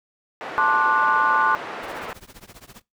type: band-pass noise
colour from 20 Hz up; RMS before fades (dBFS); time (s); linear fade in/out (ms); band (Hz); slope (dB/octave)
pink; -33; 0.41-2.13; 0; 450 to 1800; 12
type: chord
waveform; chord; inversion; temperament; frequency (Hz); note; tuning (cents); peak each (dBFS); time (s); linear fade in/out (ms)
sine; D dominant seventh; second; just; 881 / 1057.2 / 1174.7 / 1468.3; A5 / C6 / D6 / F#6; +2 / +18 / 0 / -14; -22 / -22 / -22 / -21; 0.58-1.55; 0
type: noise with tremolo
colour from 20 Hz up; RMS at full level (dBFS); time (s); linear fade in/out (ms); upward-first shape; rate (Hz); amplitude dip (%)
pink; -41; 1.82-2.82; 20; triangle; 15; 100
effects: noise-tail reverb RT60 0.2 s tail -22 dB re dry